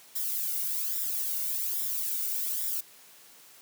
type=noise with flanger; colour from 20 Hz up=violet; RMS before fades=-31 dBFS; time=0.15-2.81 s; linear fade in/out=10 ms; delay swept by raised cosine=0.55 to 1.41 ms; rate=1.2 Hz; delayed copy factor=+0.7; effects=white hiss -54 dBFS RMS until 3.61 s + high-pass 150 Hz 12 dB/octave